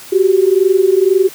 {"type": "tone pair together", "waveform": "sine", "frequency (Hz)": [370, 392], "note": ["F#4", "G4"], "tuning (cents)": [0, 0], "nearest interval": "minor second", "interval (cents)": 100, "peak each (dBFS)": -11, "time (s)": [0.12, 1.29], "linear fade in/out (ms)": 10, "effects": ["white hiss -35 dBFS RMS until 1.34 s", "high-pass 60 Hz 12 dB/octave"]}